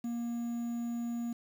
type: tone with quantisation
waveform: triangle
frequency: 236 Hz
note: A#3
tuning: 22 cents sharp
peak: -31 dBFS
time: 0.04-1.33 s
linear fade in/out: 5 ms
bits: 9
effects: none